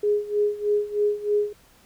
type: tone with tremolo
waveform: sine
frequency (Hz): 415.3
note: G#4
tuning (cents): 0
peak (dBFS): -17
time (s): 0.03-1.53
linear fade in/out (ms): 5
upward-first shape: sine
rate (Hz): 3.2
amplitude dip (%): 85
effects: pink hiss -56 dBFS RMS until 1.85 s